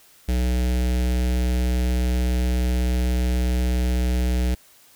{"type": "tone with notch filter", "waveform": "square", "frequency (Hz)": 61.74, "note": "B1", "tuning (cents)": 0, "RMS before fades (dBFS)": -21, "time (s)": [0.28, 4.55], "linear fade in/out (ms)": 10, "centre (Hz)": 1100, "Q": 1.1, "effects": ["white hiss -53 dBFS RMS until 4.95 s"]}